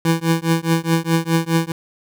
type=tone with tremolo; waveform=25% pulse; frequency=164.81 Hz; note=E3; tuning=in tune; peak=-8 dBFS; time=0.05-1.72 s; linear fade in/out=2 ms; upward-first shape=triangle; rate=4.8 Hz; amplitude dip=100%; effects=none